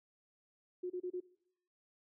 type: tone bursts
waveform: sine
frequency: 361.6 Hz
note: F#4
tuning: 40 cents flat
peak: -36 dBFS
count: 4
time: 0.83-1.204 s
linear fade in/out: 10 ms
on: 71 ms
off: 30 ms
effects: noise-tail reverb RT60 0.7 s tail -19 dB re dry